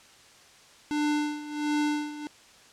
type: tone with tremolo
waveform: square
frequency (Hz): 297.6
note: D4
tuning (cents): +23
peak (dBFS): -24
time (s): 0.91-2.27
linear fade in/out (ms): 0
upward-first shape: sine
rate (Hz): 1.4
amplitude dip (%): 80
effects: white hiss -54 dBFS RMS until 2.72 s + low-pass 7000 Hz 12 dB/octave